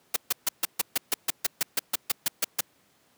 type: noise bursts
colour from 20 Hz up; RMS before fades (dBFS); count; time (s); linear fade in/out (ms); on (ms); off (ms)
white; -24; 16; 0.14-2.608; 5; 23; 140
effects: pink hiss -64 dBFS RMS until 3.17 s + high-pass 150 Hz 12 dB/octave